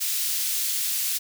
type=high-pass noise; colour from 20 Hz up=white; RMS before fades=-26 dBFS; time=0-1.19 s; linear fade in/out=20 ms; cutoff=3000 Hz; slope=12 dB/octave; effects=none